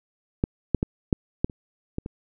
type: clicks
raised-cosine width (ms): 3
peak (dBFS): -8 / -6 / -10 / -6 / -7 / -28 / -15 / -20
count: 8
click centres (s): 0.439 / 0.747 / 0.829 / 1.128 / 1.445 / 1.498 / 1.984 / 2.061
effects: none